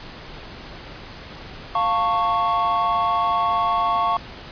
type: chord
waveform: triangle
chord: F augmented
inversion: none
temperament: equal with one note detuned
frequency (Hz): 698.5 / 894.3 / 1108.7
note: F5 / A5 / C#6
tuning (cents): 0 / +28 / 0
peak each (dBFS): -22 / -23 / -18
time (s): 1.75-4.17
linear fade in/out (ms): 2
effects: pink hiss -38 dBFS RMS until 4.51 s + resampled to 11025 Hz